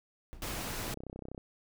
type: noise with exponential decay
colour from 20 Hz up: brown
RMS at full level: -42 dBFS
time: 0.33-0.6 s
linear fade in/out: 0 ms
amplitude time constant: 57 ms
type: noise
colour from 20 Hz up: pink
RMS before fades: -38 dBFS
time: 0.42-0.94 s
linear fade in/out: 2 ms
type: click train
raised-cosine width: 2 ms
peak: -29 dBFS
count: 17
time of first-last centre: 0.88-1.378 s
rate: 32.1 Hz
effects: none